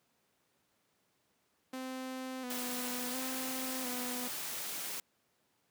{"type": "tone with vibrato", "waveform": "sawtooth", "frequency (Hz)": 253.7, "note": "B3", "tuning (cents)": 47, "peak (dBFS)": -35, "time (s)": [1.73, 4.28], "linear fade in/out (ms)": 5, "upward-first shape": "square", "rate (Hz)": 0.71, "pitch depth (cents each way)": 37}
{"type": "noise", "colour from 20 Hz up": "white", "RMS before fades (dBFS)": -40, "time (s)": [2.5, 5], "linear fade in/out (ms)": 2}
{"effects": ["pink hiss -75 dBFS RMS until 5.7 s", "high-pass 150 Hz 12 dB/octave"]}